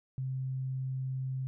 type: tone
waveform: sine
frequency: 131.3 Hz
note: C3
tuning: 6 cents sharp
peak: -32 dBFS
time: 0.18-1.47 s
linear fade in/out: 0 ms
effects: none